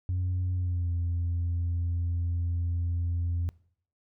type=tone with pitch glide; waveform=sine; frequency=90.9 to 86.1 Hz; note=F#2 to F2; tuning=-30 to -24 cents; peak=-24 dBFS; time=0.09-3.49 s; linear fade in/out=0 ms; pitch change=-94 cents; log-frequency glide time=0.56-0.92 s; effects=noise-tail reverb RT60 0.6 s tail -24 dB re dry + tanh soft clip ceiling -24 dBFS